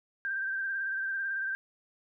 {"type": "tone with vibrato", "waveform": "sine", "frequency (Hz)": 1575, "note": "G6", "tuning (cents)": 8, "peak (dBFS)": -30, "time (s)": [0.25, 1.55], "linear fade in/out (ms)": 0, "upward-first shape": "sine", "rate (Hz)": 18, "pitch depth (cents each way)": 37, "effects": []}